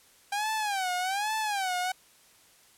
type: tone with vibrato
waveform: sawtooth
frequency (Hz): 794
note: G5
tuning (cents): +22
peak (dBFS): -24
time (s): 0.32-1.92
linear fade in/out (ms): 5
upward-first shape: sine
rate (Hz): 1.2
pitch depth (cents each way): 170
effects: white hiss -59 dBFS RMS until 2.77 s + low-pass 12000 Hz 12 dB/octave